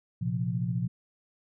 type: chord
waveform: sine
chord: Bb suspended second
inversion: none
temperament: equal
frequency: 116.54 / 130.81 / 174.61 Hz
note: Bb2 / C3 / F3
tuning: 0 / 0 / 0 cents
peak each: -31 / -32 / -31 dBFS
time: 0.21-0.88 s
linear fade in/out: 10 ms
effects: none